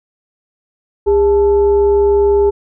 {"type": "tone with frequency modulation", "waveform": "sine", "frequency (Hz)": 405.2, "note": "G#4", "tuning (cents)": -43, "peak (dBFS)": -8, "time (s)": [1.06, 2.51], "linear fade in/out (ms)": 20, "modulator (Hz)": 468, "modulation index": 0.39, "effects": []}